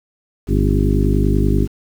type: harmonic tone with a mistuned harmonic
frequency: 50.2 Hz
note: G1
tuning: 42 cents sharp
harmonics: 1 / 2 / 3 / 4 / 5 / 6 / 7 / 8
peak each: -16 / -19 / -21 / -22 / -23 / -24 / -24 / -25 dBFS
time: 0.47-1.68 s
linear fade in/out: 50 ms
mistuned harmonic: 5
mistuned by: +60 cents
effects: 7-bit